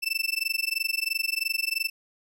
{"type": "tone with amplitude modulation", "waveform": "30% pulse", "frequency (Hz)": 2654, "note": "E7", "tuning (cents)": 11, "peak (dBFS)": -19, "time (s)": [0.02, 1.9], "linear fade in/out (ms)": 20, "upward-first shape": "sine", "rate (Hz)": 23, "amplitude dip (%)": 100, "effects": []}